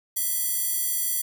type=tone with high-pass filter; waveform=square; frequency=659.3 Hz; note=E5; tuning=in tune; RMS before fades=-26 dBFS; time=0.16-1.22 s; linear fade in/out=10 ms; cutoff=11000 Hz; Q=0.76; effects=none